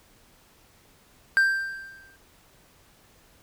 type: tone with exponential decay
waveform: triangle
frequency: 1576 Hz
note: G6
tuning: 9 cents sharp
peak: -13 dBFS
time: 1.37-2.16 s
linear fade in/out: 0 ms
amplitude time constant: 170 ms
effects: pink hiss -58 dBFS RMS until 3.42 s